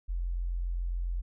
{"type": "tone", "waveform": "sine", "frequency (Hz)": 43.65, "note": "F1", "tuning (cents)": 0, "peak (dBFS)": -29, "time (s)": [0.08, 1.22], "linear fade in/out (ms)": 20, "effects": []}